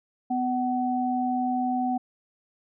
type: tone pair together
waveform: sine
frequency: 250.9 / 752 Hz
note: B3 / F#5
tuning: +28 / +28 cents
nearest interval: octave + perfect fifth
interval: 1900 cents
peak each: -26 dBFS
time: 0.3-1.98 s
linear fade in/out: 10 ms
effects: none